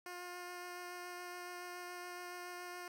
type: tone with vibrato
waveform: 10% pulse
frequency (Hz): 355.7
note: F4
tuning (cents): +32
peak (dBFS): -37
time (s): 0.06-2.88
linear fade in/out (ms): 2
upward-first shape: sine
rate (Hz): 7.1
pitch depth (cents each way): 9
effects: none